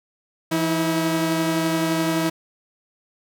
sawtooth tone pair together, 166.9 / 322.1 Hz, E3 / E4, +22 / -40 cents, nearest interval major seventh, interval 1138 cents, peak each -21 / -17 dBFS, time 0.51-2.3 s, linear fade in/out 10 ms, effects none

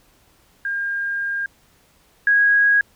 sine tone pair in turn, 1610 / 1648.6 Hz, G6 / G#6, +46 / -13 cents, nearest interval unison, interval 41 cents, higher second, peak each -21 / -12 dBFS, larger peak second, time 0.65-1.46 / 2.27-2.81 s, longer first, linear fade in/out 2 ms, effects pink hiss -57 dBFS RMS until 2.95 s

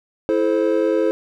triangle chord, A minor, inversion second, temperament equal with one note detuned, 329.6 / 432.9 / 523.3 Hz, E4 / A4 / C5, 0 / -28 / 0 cents, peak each -18 dBFS, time 0.29-1.11 s, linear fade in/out 0 ms, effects none

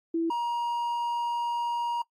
sine / triangle tone pair in turn, 331 / 947.6 Hz, E4 / A#5, +7 / +28 cents, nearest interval octave + tritone, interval 1821 cents, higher second, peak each -24 dBFS, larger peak neither, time 0.14-0.3 / 0.3-2.02 s, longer second, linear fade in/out 5 ms, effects noise-tail reverb RT60 0.1 s tail -20 dB re dry + AAC 48 kbps

